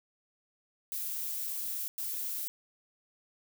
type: noise bursts at uneven times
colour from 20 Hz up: violet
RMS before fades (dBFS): -36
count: 2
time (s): 0.92-1.88 / 1.98-2.48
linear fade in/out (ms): 0
effects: none